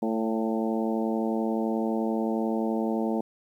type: harmonic tone with a mistuned harmonic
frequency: 111.5 Hz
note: A2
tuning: 23 cents sharp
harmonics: 2 / 3 / 4 / 5 / 6 / 7 / 8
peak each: -27 / -31 / -33 / -35 / -37 / -38 / -39 dBFS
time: 0.02-3.21 s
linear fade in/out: 5 ms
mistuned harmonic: 6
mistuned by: +25 cents
effects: 10-bit